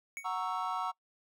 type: tone with exponential decay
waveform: square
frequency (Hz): 2233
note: C#7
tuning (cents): +12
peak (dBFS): -36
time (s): 0.17-0.33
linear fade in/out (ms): 0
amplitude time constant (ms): 34
type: chord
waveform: triangle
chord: F# dominant seventh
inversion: none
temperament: equal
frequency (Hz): 740 / 932.3 / 1108.7 / 1318.5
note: F#5 / A#5 / C#6 / E6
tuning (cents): 0 / 0 / 0 / 0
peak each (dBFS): -36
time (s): 0.24-0.92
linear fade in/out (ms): 20
effects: noise-tail reverb RT60 0.1 s tail -23 dB re dry